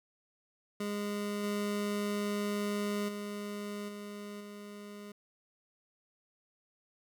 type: tone with level steps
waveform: 25% pulse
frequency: 205.7 Hz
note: G#3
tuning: 16 cents flat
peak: -30 / -28 / -34 / -38 / -41 dBFS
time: 0.8-5.12 s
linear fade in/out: 5 ms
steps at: 1.43 / 3.08 / 3.88 / 4.4 s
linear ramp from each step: 10 ms
effects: none